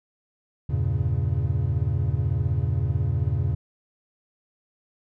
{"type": "chord", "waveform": "triangle", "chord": "E diminished seventh", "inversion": "none", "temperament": "equal with one note detuned", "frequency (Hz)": [82.17, 98, 116.54, 138.59], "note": ["E2", "G2", "Bb2", "Db3"], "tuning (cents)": [-5, 0, 0, 0], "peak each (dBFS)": -25, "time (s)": [0.69, 3.55], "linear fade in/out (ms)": 10, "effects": []}